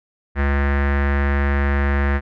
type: tone with low-pass filter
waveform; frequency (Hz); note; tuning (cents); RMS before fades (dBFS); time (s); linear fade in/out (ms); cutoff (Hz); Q
square; 70.3; C#2; +25; -18; 0.35-2.21; 50; 1800; 4.1
effects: none